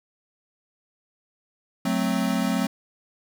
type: chord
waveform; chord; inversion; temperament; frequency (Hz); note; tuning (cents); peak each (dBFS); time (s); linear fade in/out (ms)
square; F# diminished; none; equal; 185 / 220 / 261.6; F#3 / A3 / C4; 0 / 0 / 0; -27; 1.85-2.67; 5
effects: none